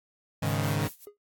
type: chord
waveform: sawtooth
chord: Ab suspended fourth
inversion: none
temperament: equal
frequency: 103.83 / 138.59 / 155.56 Hz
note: Ab2 / Db3 / Eb3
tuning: 0 / 0 / 0 cents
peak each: -26 dBFS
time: 0.42-0.88 s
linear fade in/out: 10 ms
type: noise with tremolo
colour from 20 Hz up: violet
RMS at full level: -42 dBFS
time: 0.44-1.06 s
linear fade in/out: 20 ms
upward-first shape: sine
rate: 5.1 Hz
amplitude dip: 85%
type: tone with exponential decay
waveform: triangle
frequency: 412.3 Hz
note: G#4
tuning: 13 cents flat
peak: -35 dBFS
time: 1.07-1.17 s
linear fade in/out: 1 ms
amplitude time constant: 20 ms
effects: noise-tail reverb RT60 0.1 s tail -21 dB re dry + AAC 64 kbps